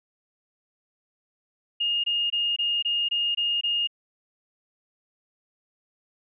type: tone bursts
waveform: sine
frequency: 2841 Hz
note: F7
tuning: 29 cents sharp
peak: -22 dBFS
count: 8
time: 1.8-3.874 s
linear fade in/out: 10 ms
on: 240 ms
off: 22 ms
effects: none